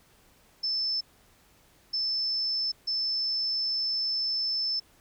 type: tone bursts at uneven times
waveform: sine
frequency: 5274 Hz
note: E8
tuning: in tune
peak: -26 dBFS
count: 3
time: 0.63-1.01 / 1.93-2.72 / 2.87-4.8 s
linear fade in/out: 10 ms
effects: pink hiss -61 dBFS RMS until 5 s